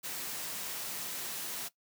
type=high-pass noise; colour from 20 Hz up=white; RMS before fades=-39 dBFS; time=0.03-1.69 s; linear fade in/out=20 ms; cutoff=120 Hz; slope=24 dB/octave; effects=noise-tail reverb RT60 0.1 s tail -17 dB re dry